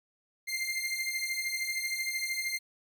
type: beating tone pair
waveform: sawtooth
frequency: 2093 / 2106 Hz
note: C7 / C7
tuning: 0 / +11 cents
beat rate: 13 Hz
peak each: -32 / -30 dBFS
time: 0.47-2.59 s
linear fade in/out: 20 ms
effects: 11-bit